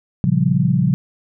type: chord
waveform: sine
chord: G half-diminished seventh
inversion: first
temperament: equal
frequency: 116.54 / 138.59 / 174.61 / 196 Hz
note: Bb2 / Db3 / F3 / G3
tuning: 0 / 0 / 0 / 0 cents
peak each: -22 / -17 / -17 / -21 dBFS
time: 0.24-0.94 s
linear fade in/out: 0 ms
effects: none